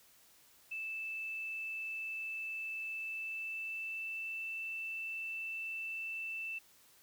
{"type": "tone with pitch glide", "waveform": "sine", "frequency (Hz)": [2637, 2658], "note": ["E7", "E7"], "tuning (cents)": [0, 14], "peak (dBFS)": -38, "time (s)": [0.71, 6.59], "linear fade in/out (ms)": 10, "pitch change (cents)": 14, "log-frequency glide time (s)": [2.95, 4.44], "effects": ["white hiss -64 dBFS RMS until 7.02 s"]}